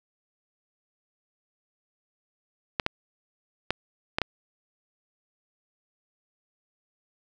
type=clicks; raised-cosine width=0.3 ms; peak=-8 dBFS; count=5; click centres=2.798 / 2.864 / 3.706 / 4.185 / 4.217 s; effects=none